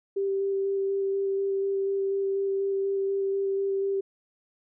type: tone with vibrato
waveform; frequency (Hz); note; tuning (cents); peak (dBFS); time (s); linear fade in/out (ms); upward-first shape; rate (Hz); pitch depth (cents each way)
sine; 392; G4; 0; -24; 0.16-4.01; 10; square; 4.1; 8
effects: none